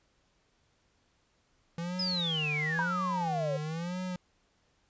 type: tone with vibrato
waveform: square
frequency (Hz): 166.1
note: E3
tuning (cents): +13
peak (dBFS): -34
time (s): 1.78-4.16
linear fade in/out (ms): 2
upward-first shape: sine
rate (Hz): 1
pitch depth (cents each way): 180
type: exponential sweep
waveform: sine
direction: down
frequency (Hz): 5210 to 521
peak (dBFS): -30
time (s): 1.99-3.57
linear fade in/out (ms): 5
type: tone with exponential decay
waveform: sine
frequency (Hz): 962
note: B5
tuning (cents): -46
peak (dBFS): -26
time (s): 2.79-2.99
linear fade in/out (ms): 0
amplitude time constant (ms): 43
effects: pink hiss -71 dBFS RMS until 4.89 s + resampled to 16000 Hz